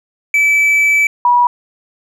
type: tone pair in turn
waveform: triangle / sine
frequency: 2307 / 970 Hz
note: D7 / B5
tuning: -31 / -31 cents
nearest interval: octave + minor third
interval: 1500 cents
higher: first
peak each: -7 dBFS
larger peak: neither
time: 0.34-1.07 / 1.25-1.47 s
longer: first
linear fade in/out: 2 ms
effects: none